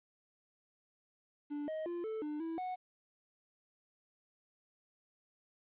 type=tone with pitch steps; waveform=triangle; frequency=292.4 / 628 / 346.7 / 439.1 / 299.3 / 327.5 / 736 Hz; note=D4 / D#5 / F4 / A4 / D4 / E4 / F#5; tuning=-7 / +16 / -13 / -4 / +33 / -11 / -9 cents; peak=-35 dBFS; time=1.5-2.76 s; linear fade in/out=20 ms; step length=180 ms; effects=resampled to 8000 Hz + 12-bit